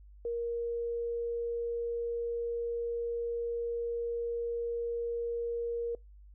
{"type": "tone", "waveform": "sine", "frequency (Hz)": 470, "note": "A#4", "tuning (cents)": 14, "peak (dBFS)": -31, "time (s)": [0.25, 5.95], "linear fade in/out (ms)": 2, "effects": ["noise-tail reverb RT60 0.2 s tail -25 dB re dry", "added 50 Hz sine -51 dBFS peak until 6.34 s"]}